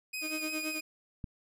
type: tone with vibrato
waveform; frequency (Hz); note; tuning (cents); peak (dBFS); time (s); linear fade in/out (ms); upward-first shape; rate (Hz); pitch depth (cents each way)
sawtooth; 2489; D#7; 0; -32; 0.13-0.81; 10; sine; 5.8; 23
type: tone with tremolo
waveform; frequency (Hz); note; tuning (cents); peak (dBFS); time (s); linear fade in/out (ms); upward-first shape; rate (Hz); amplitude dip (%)
35% pulse; 311.1; D#4; 0; -32; 0.21-0.81; 50; sine; 9.1; 80
type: click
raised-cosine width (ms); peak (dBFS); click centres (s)
5; -26; 1.242
effects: none